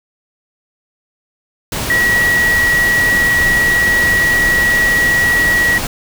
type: tone in noise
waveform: sine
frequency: 1920 Hz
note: B6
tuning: 49 cents flat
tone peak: -10 dBFS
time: 1.9-5.78 s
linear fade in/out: 2 ms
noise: pink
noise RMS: -20 dBFS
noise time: 1.72-5.87 s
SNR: +7 dB
effects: none